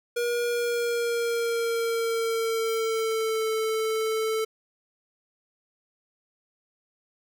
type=tone with pitch glide; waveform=square; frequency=477.8 to 440.7 Hz; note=A#4 to A4; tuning=+43 to +3 cents; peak=-25 dBFS; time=0.16-4.45 s; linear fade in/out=10 ms; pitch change=-140 cents; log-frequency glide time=0.5-3.49 s; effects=none